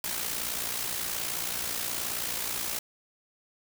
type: noise with amplitude modulation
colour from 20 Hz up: white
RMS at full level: -30 dBFS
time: 0.04-2.79 s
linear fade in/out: 2 ms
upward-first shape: sine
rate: 58.8 Hz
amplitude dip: 55%
effects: none